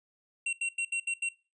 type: tone bursts at uneven times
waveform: square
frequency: 2736 Hz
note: F7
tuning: 36 cents flat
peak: -29 dBFS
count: 6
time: 0.46-0.53 / 0.61-0.69 / 0.78-0.85 / 0.92-1 / 1.07-1.14 / 1.22-1.29 s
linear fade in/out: 5 ms
effects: noise-tail reverb RT60 0.3 s tail -20 dB re dry + resampled to 22050 Hz